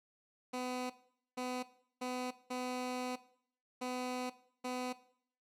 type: tone bursts at uneven times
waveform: 15% pulse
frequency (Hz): 251.4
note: B3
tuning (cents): +31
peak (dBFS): -31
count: 6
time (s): 0.53-0.9 / 1.37-1.63 / 2.01-2.31 / 2.5-3.16 / 3.81-4.3 / 4.64-4.93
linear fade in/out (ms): 10
effects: noise-tail reverb RT60 0.6 s tail -17 dB re dry + low-pass 11000 Hz 12 dB/octave